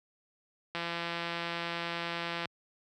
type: click train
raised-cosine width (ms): 0.3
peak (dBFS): -19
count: 291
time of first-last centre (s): 0.75-2.456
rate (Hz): 170
effects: high-pass 80 Hz 12 dB/octave